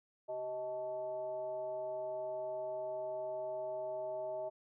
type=tone with frequency modulation; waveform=sine; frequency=630 Hz; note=D#5; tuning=21 cents sharp; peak=-37 dBFS; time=0.28-4.5 s; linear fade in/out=20 ms; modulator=247 Hz; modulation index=0.58; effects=none